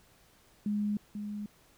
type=tone with echo; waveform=sine; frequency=207.7 Hz; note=G#3; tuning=in tune; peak=-28 dBFS; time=0.66-0.97 s; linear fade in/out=2 ms; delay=490 ms; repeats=1; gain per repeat=-7 dB; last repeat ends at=1.46 s; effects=pink hiss -63 dBFS RMS until 1.77 s